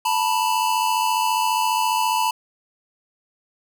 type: tone pair together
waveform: square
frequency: 885.3 / 980 Hz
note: A5 / B5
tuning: +10 / -14 cents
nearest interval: major second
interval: 176 cents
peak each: -22 dBFS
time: 0.05-2.31 s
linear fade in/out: 5 ms
effects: none